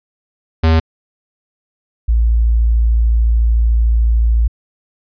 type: tone pair in turn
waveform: square / sine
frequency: 80.7 / 56.82 Hz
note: E2 / A#1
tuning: -36 / -44 cents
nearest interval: tritone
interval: 608 cents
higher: first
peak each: -9 dBFS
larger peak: neither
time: 0.63-0.8 / 2.08-4.48 s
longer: second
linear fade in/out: 10 ms
effects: resampled to 11025 Hz